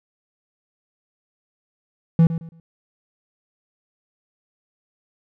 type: tone with echo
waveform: triangle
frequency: 164.81 Hz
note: E3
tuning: in tune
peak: -8 dBFS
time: 2.19-2.27 s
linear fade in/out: 2 ms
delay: 110 ms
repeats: 3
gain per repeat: -12 dB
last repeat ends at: 2.6 s
effects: none